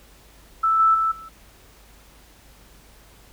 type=tone with level steps; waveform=sine; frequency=1318.5 Hz; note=E6; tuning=in tune; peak=-16 / -13 / -18 / -37 dBFS; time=0.63-1.29 s; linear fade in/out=10 ms; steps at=0.79 / 0.94 / 1.11 s; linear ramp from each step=10 ms; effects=added 50 Hz sine -52 dBFS peak until 3.32 s + pink hiss -52 dBFS RMS until 3.32 s